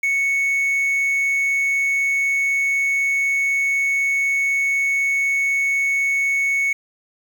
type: tone with quantisation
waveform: triangle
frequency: 2214 Hz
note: C#7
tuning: 3 cents flat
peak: -15 dBFS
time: 0.03-6.73 s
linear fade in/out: 5 ms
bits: 7
effects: none